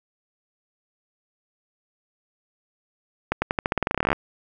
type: accelerating click train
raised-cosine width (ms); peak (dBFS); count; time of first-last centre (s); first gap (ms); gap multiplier
0.5; -6; 20; 3.32-4.13; 100; 0.89
effects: none